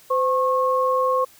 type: tone pair together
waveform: sine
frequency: 513.5 / 1088 Hz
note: C5 / C#6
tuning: -33 / -33 cents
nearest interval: octave + minor second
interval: 1300 cents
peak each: -20 / -20 dBFS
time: 0.1-1.25 s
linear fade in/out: 10 ms
effects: white hiss -51 dBFS RMS until 1.39 s